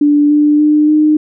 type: tone with pitch steps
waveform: sine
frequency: 292.7 / 296.8 / 300.9 / 305.1 Hz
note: D4 / D4 / D4 / D#4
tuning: -6 / +18 / +42 / -34 cents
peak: -6 dBFS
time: 0.01-1.17 s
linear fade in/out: 5 ms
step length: 290 ms
effects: none